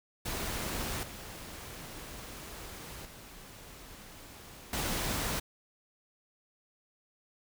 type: noise with level steps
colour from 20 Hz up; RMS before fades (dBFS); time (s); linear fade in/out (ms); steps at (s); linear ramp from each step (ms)
pink; -36 / -45 / -50 / -33; 0.25-5.4; 10; 1.03 / 3.05 / 4.73; 2
effects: none